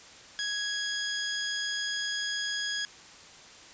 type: tone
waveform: 15% pulse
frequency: 1661.2 Hz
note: G#6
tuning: in tune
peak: -23 dBFS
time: 0.39-2.85 s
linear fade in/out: 0 ms
effects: white hiss -50 dBFS RMS until 3.73 s + resampled to 16000 Hz